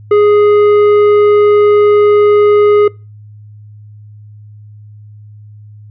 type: tone with tanh clipping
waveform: sine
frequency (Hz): 415.3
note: G#4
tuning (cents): 0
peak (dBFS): -6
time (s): 0.11-2.88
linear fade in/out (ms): 5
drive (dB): 9
effects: noise-tail reverb RT60 0.3 s tail -25 dB re dry + added 105 Hz sine -32 dBFS peak until 5.9 s